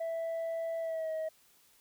sine tone with pitch glide, 659.3 to 635 Hz, E5 to D#5, 0 to +35 cents, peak -30 dBFS, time 0-1.29 s, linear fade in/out 10 ms, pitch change -65 cents, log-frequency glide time 0.8-1.11 s, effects tanh soft clip ceiling -32 dBFS + white hiss -65 dBFS RMS until 1.8 s

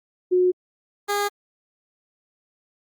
sine / 15% pulse tone pair in turn, 363.6 / 408.1 Hz, F#4 / G#4, -30 / -30 cents, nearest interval major second, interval 200 cents, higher second, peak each -15 dBFS, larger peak neither, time 0.31-0.52 / 1.08-1.29 s, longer neither, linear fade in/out 20 ms, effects Opus 32 kbps

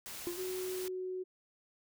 white noise, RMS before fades -45 dBFS, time 0.06-0.88 s, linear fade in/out 0 ms
triangle tone with exponential decay, 349.2 Hz, F4, in tune, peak -30 dBFS, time 0.27-0.54 s, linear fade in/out 0 ms, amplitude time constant 57 ms
sine tone, 370 Hz, F#4, in tune, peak -36 dBFS, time 0.37-1.24 s, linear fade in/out 20 ms
effects none

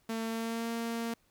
sawtooth tone with pitch glide, 225.4 to 230.9 Hz, A3 to A#3, +42 to -16 cents, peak -29 dBFS, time 0.09-1.14 s, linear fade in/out 5 ms, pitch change +42 cents, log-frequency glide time 0.27-0.7 s, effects pink hiss -70 dBFS RMS until 1.3 s

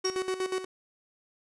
45% pulse tone with tremolo, 374 Hz, F#4, 19 cents sharp, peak -27 dBFS, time 0.04-0.65 s, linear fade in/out 10 ms, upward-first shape square, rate 8.3 Hz, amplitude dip 70%
sine tone with exponential decay, 5588 Hz, F8, in tune, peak -26 dBFS, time 0.05-0.22 s, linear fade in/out 1 ms, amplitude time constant 36 ms
effects resampled to 24000 Hz

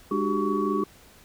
sine tone cluster, 205.5 / 298.9 / 372.4 / 397.2 / 1126 Hz, G#3 / D4 / F#4 / G4 / C#6, -18 / +31 / +11 / +23 / +27 cents, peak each -29 dBFS, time 0.11-0.84 s, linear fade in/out 5 ms, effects pink hiss -53 dBFS RMS until 1.24 s

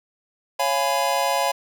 square chord, C# dominant seventh, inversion none, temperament just, 554.4 / 693 / 831.5 / 997.9 Hz, C#5 / E#5 / G#5 / B5, 0 / -14 / +2 / +18 cents, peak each -26 dBFS, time 0.59-1.52 s, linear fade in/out 10 ms, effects none

